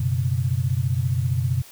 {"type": "chord", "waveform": "sine", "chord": "F# suspended fourth", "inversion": "none", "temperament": "equal", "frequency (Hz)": [92.5, 123.47, 138.59], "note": ["F#2", "B2", "C#3"], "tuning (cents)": [0, 0, 0], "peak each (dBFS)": [-25, -22, -26], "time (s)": [0, 1.62], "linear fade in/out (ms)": 5, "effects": ["white hiss -46 dBFS RMS until 1.71 s"]}